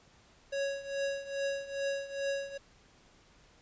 square tone with tremolo, 554.4 Hz, C#5, in tune, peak -30 dBFS, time 0.52-2.58 s, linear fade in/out 10 ms, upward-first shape triangle, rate 2.4 Hz, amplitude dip 85%, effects pink hiss -62 dBFS RMS until 3.61 s + resampled to 16000 Hz

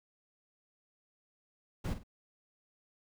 brown noise with echo, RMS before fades -35 dBFS, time 1.84-1.94 s, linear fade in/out 10 ms, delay 48 ms, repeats 2, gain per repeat -10 dB, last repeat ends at 2.036 s, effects none

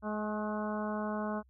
harmonic tone with a mistuned harmonic, 211.7 Hz, G#3, 33 cents sharp, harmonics 1 / 2 / 3 / 4 / 5 / 6 / 7, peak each -35 / -42 / -39 / -43 / -42 / -46 / -46 dBFS, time 0.02-1.43 s, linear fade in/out 50 ms, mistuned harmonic 5, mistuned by +21 cents, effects added 64 Hz sine -61 dBFS peak until 1.49 s

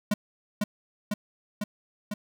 square tone with echo, 207.7 Hz, G#3, in tune, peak -22 dBFS, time 0.11-0.14 s, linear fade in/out 5 ms, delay 500 ms, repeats 4, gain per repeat -2 dB, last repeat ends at 2.14 s, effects none

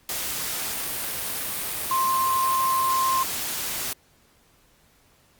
sine tone in noise, 1052 Hz, C6, 9 cents sharp, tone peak -20 dBFS, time 1.91-3.23 s, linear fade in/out 2 ms, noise white, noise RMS -29 dBFS, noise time 0.09-3.93 s, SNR +6 dB, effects pink hiss -60 dBFS RMS until 5.39 s + Opus 48 kbps

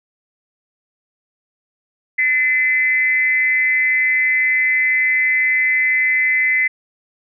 sine tone with frequency modulation, 2043 Hz, C7, 42 cents flat, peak -13 dBFS, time 2.18-6.68 s, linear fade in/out 10 ms, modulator 276 Hz, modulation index 0.45, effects none

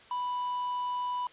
triangle tone with quantisation, 987.8 Hz, B5, in tune, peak -28 dBFS, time 0.11-1.27 s, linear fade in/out 2 ms, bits 8, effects white hiss -54 dBFS RMS until 1.32 s + resampled to 8000 Hz

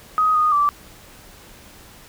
sine tone with pitch steps, 1256 / 1234 / 1164 Hz, D#6 / D#6 / D6, +16 / -15 / -16 cents, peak -14 dBFS, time 0.18-0.69 s, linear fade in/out 0 ms, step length 170 ms, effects pink hiss -45 dBFS RMS until 2.08 s

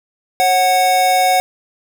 square tone pair together, 543.8 / 740 Hz, C#5 / F#5, -33 / 0 cents, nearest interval perfect fourth, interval 533 cents, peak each -21 / -12 dBFS, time 0.4-1.4 s, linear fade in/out 0 ms, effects none

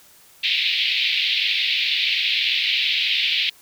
white band-pass noise, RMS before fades -21 dBFS, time 0.43-3.5 s, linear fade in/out 10 ms, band 2200 to 4000 Hz, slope 48 dB/octave, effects white hiss -51 dBFS RMS until 3.61 s

